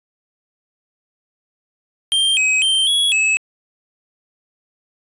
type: tone with pitch steps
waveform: square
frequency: 3173 / 2537 / 3135 / 3351 / 2590 Hz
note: G7 / D#7 / G7 / G#7 / E7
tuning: +20 / +33 / -1 / +15 / -31 cents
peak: -14 dBFS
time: 2.12-3.37 s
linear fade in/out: 0 ms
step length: 250 ms
effects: resampled to 24000 Hz